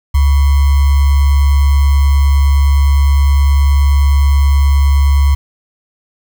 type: tone with sample-and-hold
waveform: sine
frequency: 70.2 Hz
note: C#2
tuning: 22 cents sharp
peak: -6 dBFS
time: 0.14-5.35 s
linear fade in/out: 10 ms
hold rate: 1050 Hz
effects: none